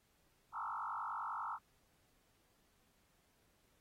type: tone with frequency modulation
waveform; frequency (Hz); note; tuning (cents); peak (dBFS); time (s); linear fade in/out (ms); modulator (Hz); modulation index
sine; 1109; C#6; 0; -39; 0.52-1.59; 50; 50; 5.2
effects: pink hiss -75 dBFS RMS until 3.8 s + AAC 48 kbps